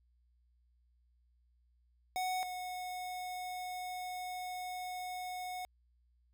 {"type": "tone pair in turn", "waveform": "square", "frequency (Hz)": [740, 731.1], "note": ["F#5", "F#5"], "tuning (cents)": [0, -21], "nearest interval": "unison", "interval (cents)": 21, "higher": "first", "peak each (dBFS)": [-34, -40], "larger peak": "first", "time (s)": [[2.16, 2.43], [2.43, 5.65]], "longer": "second", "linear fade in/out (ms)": 0, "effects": ["added 60 Hz sine -68 dBFS peak until 6.33 s"]}